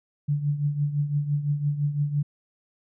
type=tone with tremolo; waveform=sine; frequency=145.7 Hz; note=D3; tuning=13 cents flat; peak=-19 dBFS; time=0.28-2.23 s; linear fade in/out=10 ms; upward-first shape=triangle; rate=5.9 Hz; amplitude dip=75%; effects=none